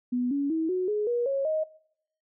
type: tone with pitch steps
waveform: sine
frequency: 246.9 / 282 / 322 / 367.8 / 420.1 / 479.7 / 547.9 / 625.8 Hz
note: B3 / C#4 / E4 / F#4 / G#4 / A#4 / C#5 / D#5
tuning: 0 / +30 / -41 / -10 / +20 / +50 / -20 / +10 cents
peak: -24 dBFS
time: 0.12-1.64 s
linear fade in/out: 10 ms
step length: 190 ms
effects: noise-tail reverb RT60 0.7 s tail -22 dB re dry